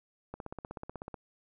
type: click train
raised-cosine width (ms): 1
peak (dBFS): -26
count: 14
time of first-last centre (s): 0.34-1.142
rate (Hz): 16.2
effects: none